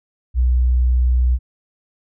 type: tone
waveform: sine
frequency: 62 Hz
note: B1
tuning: 7 cents sharp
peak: -12 dBFS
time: 0.34-1.39 s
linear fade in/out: 50 ms
effects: none